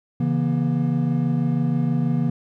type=chord; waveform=triangle; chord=A# diminished; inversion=first; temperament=equal with one note detuned; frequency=138.59 / 164.81 / 238.4 Hz; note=C#3 / E3 / A#3; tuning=0 / 0 / +39 cents; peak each=-21 dBFS; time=0.2-2.3 s; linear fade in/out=5 ms; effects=none